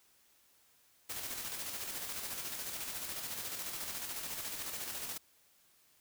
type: noise with tremolo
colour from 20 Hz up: white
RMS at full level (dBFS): -40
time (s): 1.09-5.18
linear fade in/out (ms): 10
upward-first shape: square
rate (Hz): 14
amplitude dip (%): 35
effects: white hiss -68 dBFS RMS until 6 s